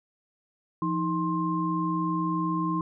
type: tone cluster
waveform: sine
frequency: 172.2 / 315.5 / 1056 Hz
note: F3 / D#4 / C6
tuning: -24 / +24 / +16 cents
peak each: -29 dBFS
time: 0.82-2.81 s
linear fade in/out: 2 ms
effects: none